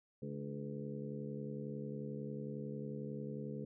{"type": "harmonic tone with a mistuned harmonic", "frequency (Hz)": 71.1, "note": "C#2", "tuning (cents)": 45, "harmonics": [2, 3, 4, 5, 6, 7], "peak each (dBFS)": [-45, -45, -51, -58, -48, -50], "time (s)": [0.22, 3.65], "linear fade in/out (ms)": 5, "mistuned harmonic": 4, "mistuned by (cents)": 74, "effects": []}